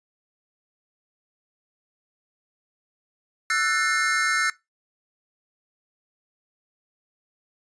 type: chord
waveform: square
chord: F# half-diminished seventh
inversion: third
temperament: just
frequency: 1332 / 1480 / 1776 / 2131 Hz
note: E6 / F#6 / A6 / C7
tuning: +18 / 0 / +16 / +31 cents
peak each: -27 dBFS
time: 3.5-4.5 s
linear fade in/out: 2 ms
effects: noise-tail reverb RT60 0.2 s tail -20 dB re dry + resampled to 22050 Hz